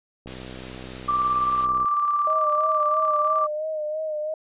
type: click train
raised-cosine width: 2 ms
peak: -26 dBFS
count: 102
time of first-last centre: 0.26-1.846 s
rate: 63.7 Hz
type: noise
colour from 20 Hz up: white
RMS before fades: -38 dBFS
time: 0.27-1.65 s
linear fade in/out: 2 ms
type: tone with tremolo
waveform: sine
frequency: 1174.7 Hz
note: D6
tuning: in tune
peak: -18 dBFS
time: 1.08-3.47 s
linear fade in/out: 10 ms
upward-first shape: square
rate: 18 Hz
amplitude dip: 30%
type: tone with vibrato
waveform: sine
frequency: 617 Hz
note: D#5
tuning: 15 cents flat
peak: -25 dBFS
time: 2.27-4.34 s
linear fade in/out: 2 ms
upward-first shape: sine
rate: 3 Hz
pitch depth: 41 cents each way
effects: resampled to 8000 Hz